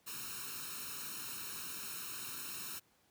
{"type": "noise with comb filter", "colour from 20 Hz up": "white", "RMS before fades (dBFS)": -44, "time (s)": [0.06, 2.8], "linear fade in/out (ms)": 20, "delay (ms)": 0.74, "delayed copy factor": 1, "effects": ["pink hiss -71 dBFS RMS until 3.1 s", "high-pass 100 Hz 12 dB/octave"]}